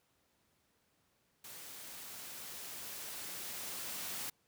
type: noise with level ramp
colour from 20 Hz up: white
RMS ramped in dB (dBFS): -50 to -41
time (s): 1.44-4.3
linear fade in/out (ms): 5
effects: pink hiss -75 dBFS RMS until 4.47 s + high-pass 80 Hz 12 dB/octave